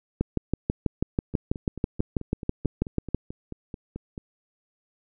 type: two click trains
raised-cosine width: 3 ms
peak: -10 / -22 dBFS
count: 19 / 14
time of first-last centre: 0.21-3.146 / 1.34-4.178 s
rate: 6.13 / 4.58 Hz
effects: none